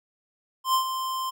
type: tone with ADSR envelope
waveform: square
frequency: 1044 Hz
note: C6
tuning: 4 cents flat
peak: -19 dBFS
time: 0.64-1.31 s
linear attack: 100 ms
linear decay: 98 ms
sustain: -9 dB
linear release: 20 ms
effects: none